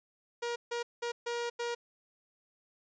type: tone bursts at uneven times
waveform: sawtooth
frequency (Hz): 474.7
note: A#4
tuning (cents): +31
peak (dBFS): -29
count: 5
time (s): 0.42-0.56 / 0.71-0.83 / 1.02-1.12 / 1.26-1.5 / 1.59-1.75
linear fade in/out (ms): 10
effects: resampled to 16000 Hz